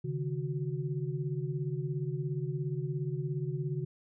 sine tone cluster, 136.6 / 153.7 / 367.1 Hz, C#3 / D#3 / F#4, -25 / -21 / -14 cents, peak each -34 / -35 / -40 dBFS, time 0.04-3.85 s, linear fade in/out 10 ms, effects none

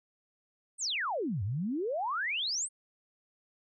sine exponential two-way sweep, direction down then up, 9100 to 90.8 to 9100 Hz, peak -30 dBFS, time 0.78-2.69 s, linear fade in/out 50 ms, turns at 1.43 s, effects none

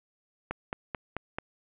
click train, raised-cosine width 0.5 ms, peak -17 dBFS, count 5, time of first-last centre 0.51-1.385 s, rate 4.57 Hz, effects resampled to 8000 Hz + 9-bit

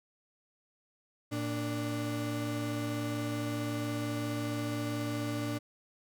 35% pulse tone pair together, 114.62 / 293.7 Hz, A#2 / D4, -29 / 0 cents, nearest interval octave + major third, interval 1629 cents, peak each -34 / -33 dBFS, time 1.31-5.59 s, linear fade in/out 20 ms, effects none

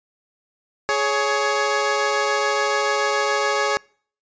15% pulse tone pair together, 419.5 / 557 Hz, G#4 / C#5, +17 / +8 cents, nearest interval perfect fourth, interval 491 cents, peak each -15 dBFS, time 0.89-3.77 s, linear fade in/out 0 ms, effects noise-tail reverb RT60 0.5 s tail -26 dB re dry + resampled to 16000 Hz

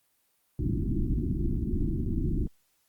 pink low-pass noise, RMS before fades -28 dBFS, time 0.59-2.47 s, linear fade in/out 2 ms, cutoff 360 Hz, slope 96 dB/octave, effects white hiss -71 dBFS RMS until 2.88 s + Opus 32 kbps

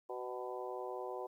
harmonic tone with a mistuned harmonic, 125 Hz, B2, 21 cents sharp, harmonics 3 / 4 / 5 / 6 / 7 / 8, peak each -44 / -45 / -48 / -47 / -51 / -49 dBFS, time 0.09-1.27 s, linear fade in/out 10 ms, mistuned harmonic 5, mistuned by -28 cents, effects 12-bit

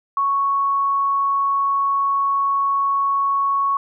sine tone, 1108.7 Hz, C#6, in tune, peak -16 dBFS, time 0.17-3.77 s, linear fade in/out 2 ms, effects none

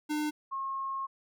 square / sine tone pair in turn, 301.4 / 1080 Hz, D4 / C#6, +45 / -45 cents, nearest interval octave + minor seventh, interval 2210 cents, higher second, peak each -30 / -32 dBFS, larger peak first, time 0.09-0.31 / 0.51-1.07 s, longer second, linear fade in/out 20 ms, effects none

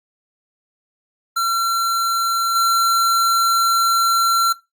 square tone with level steps, 1360 Hz, F6, 46 cents flat, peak -17 / -14 dBFS, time 1.36-4.53 s, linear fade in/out 10 ms, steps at 2.55 s, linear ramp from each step 10 ms, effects noise-tail reverb RT60 0.2 s tail -17 dB re dry + Opus 48 kbps

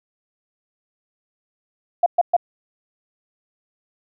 sine tone bursts, 698.5 Hz, F5, in tune, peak -11 dBFS, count 3, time 2.03-2.366 s, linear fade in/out 5 ms, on 32 ms, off 120 ms, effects none

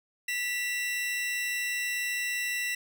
40% pulse tone pair together, 1963 / 2719 Hz, B6 / F7, -11 / -47 cents, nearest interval tritone, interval 564 cents, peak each -30 / -32 dBFS, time 0.28-2.75 s, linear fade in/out 5 ms, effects none

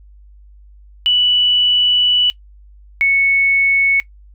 sine tone pair in turn, 2960 / 2210 Hz, F#7 / C#7, 0 / -6 cents, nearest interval perfect fourth, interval 506 cents, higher first, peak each -10 dBFS, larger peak neither, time 1.06-2.3 / 3.01-4 s, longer first, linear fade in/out 0 ms, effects noise-tail reverb RT60 0.1 s tail -20 dB re dry + added 50 Hz sine -40 dBFS peak until 4.34 s

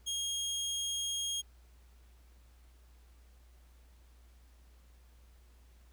25% pulse tone, 3255 Hz, G#7, 36 cents flat, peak -30 dBFS, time 0.06-1.42 s, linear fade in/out 20 ms, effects added 60 Hz sine -57 dBFS peak until 5.92 s + pink hiss -69 dBFS RMS until 5.92 s

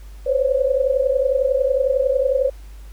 sine tone cluster, 509 / 529 / 560 Hz, C5 / C5 / C#5, -48 / +19 / +18 cents, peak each -20 dBFS, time 0.26-2.5 s, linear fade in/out 10 ms, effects added 50 Hz sine -35 dBFS peak until 2.92 s + pink hiss -52 dBFS RMS until 2.92 s

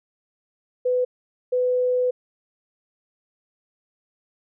sine tone bursts at uneven times, 500 Hz, B4, 21 cents sharp, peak -18 dBFS, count 2, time 0.85-1.05 / 1.52-2.11 s, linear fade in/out 10 ms, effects none

